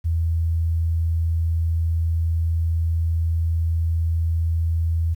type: tone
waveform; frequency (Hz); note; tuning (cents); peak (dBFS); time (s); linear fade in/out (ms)
sine; 82.41; E2; 0; -18; 0.04-5.15; 20
effects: 9-bit